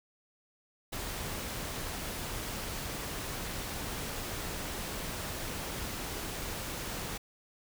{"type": "noise", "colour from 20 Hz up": "pink", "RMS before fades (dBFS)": -38, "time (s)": [0.92, 7.18], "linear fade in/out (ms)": 10, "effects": []}